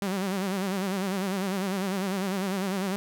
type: tone with vibrato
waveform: sawtooth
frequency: 192.4 Hz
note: G3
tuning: 32 cents flat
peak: -23 dBFS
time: 0.02-2.96 s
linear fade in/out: 0 ms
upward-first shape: sine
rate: 10 Hz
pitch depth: 95 cents each way
effects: none